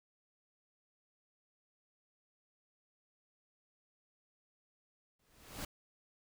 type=noise with exponential growth; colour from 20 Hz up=pink; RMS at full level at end=-40 dBFS; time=5.19-5.65 s; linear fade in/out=5 ms; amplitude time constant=100 ms; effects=none